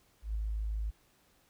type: tone with ADSR envelope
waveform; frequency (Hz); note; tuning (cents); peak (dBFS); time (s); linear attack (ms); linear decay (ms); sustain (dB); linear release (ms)
sine; 53.3; G#1; +46; -29; 0.22-0.91; 130; 8; -2; 16
effects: tanh soft clip ceiling -25 dBFS + pink hiss -68 dBFS RMS until 1.49 s